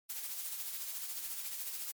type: noise with tremolo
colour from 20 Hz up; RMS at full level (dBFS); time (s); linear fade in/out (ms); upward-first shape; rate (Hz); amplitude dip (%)
blue; -39; 0.09-1.92; 10; sine; 14; 40
effects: MP3 96 kbps